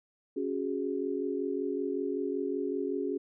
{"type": "chord", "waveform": "sine", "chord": "C# suspended fourth", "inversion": "none", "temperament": "equal", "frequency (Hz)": [277.2, 370, 415.3], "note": ["C#4", "F#4", "G#4"], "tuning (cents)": [0, 0, 0], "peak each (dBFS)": -34, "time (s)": [0.36, 3.18], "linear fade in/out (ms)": 10, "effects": []}